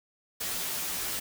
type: noise with comb filter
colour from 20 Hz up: white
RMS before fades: -33 dBFS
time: 0.4-1.2 s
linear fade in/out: 10 ms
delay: 14 ms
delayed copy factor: -0.7
effects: none